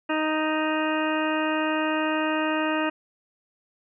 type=harmonic tone; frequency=311.1 Hz; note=D#4; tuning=in tune; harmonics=1 / 2 / 3 / 4 / 5 / 6 / 8 / 9; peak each=-26 / -29 / -31 / -32 / -33 / -34 / -35 / -36 dBFS; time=0.09-2.9 s; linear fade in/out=10 ms; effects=none